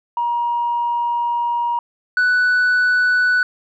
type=tone pair in turn; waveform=sine; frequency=950 / 1486.4 Hz; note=A#5 / F#6; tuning=+33 / +7 cents; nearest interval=minor sixth; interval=774 cents; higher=second; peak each=-16 / -10 dBFS; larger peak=second; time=0.17-1.79 / 2.17-3.43 s; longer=first; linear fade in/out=2 ms; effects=tanh soft clip ceiling -12 dBFS